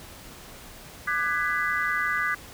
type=chord; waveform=sine; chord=G# half-diminished seventh; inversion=second; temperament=just; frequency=1196.1 / 1495.1 / 1661.2 / 1993.5 Hz; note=D6 / F#6 / G#6 / B6; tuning=+31 / +18 / 0 / +16 cents; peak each=-29 dBFS; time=1.07-2.35 s; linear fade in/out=10 ms; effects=pink hiss -45 dBFS RMS until 2.53 s